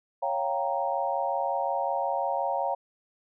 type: chord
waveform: sine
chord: G half-diminished seventh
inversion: second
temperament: equal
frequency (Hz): 554.4 / 698.5 / 784 / 932.3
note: Db5 / F5 / G5 / Bb5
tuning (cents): 0 / 0 / 0 / 0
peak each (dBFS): -31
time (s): 0.22-2.75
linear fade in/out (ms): 10
effects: none